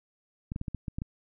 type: clicks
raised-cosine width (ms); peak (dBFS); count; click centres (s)
5; -21; 8; 0.519 / 0.561 / 0.614 / 0.682 / 0.747 / 0.882 / 0.985 / 1.019
effects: none